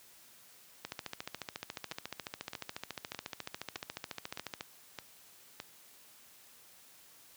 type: two click trains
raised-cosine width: 0.2 ms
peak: -21 / -23 dBFS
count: 54 / 7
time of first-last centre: 0.85-4.609 / 1.92-5.601 s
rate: 14.1 / 1.63 Hz
effects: white hiss -59 dBFS RMS until 7.36 s + high-pass 80 Hz 12 dB/octave